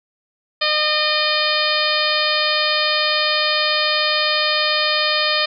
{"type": "harmonic tone with a mistuned harmonic", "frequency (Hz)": 609, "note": "D#5", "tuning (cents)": -37, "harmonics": [1, 2, 3, 4, 5, 6, 7, 8], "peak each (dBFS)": [-24, -24, -24, -24, -24, -24, -24, -24], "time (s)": [0.61, 5.46], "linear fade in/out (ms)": 10, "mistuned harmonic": 5, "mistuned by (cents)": 18, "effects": []}